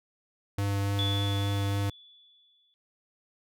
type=tone with vibrato; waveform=square; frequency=99.9 Hz; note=G2; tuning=33 cents sharp; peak=-27 dBFS; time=0.58-1.9 s; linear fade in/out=5 ms; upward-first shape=triangle; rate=3.5 Hz; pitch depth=10 cents each way
type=tone with exponential decay; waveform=sine; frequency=3446 Hz; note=A7; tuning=37 cents flat; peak=-28 dBFS; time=0.99-2.74 s; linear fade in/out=0 ms; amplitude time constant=380 ms
effects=none